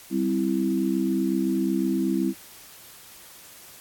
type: chord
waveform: sine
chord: C major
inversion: second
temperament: equal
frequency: 196 / 261.6 / 329.6 Hz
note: G3 / C4 / E4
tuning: 0 / 0 / 0 cents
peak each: -26 / -26 / -25 dBFS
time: 0.1-2.34 s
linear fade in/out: 50 ms
effects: white hiss -47 dBFS RMS until 3.8 s + AAC 64 kbps